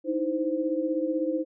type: tone cluster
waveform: sine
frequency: 307.7 / 323.7 / 518 Hz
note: D#4 / E4 / C5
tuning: -19 / -31 / -17 cents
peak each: -29 dBFS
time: 0.04-1.45 s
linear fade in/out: 50 ms
effects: none